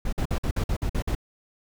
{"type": "noise bursts", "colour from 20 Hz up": "brown", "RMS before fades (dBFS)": -25, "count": 9, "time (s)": [0.05, 1.151], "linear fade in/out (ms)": 5, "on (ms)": 77, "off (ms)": 51, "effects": []}